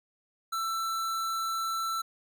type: tone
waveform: square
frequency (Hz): 1334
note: E6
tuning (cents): +20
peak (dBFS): -30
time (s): 0.52-2.02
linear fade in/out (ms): 10
effects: none